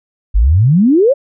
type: exponential sweep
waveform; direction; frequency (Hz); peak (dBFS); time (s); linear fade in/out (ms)
sine; up; 44.96 to 587.3; -6; 0.34-1.14; 20
effects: none